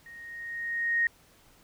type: tone with level ramp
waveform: sine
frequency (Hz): 1864.7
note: A#6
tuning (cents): 0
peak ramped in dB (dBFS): -45 to -21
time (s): 0.06-1.07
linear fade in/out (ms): 2
effects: pink hiss -60 dBFS RMS until 1.63 s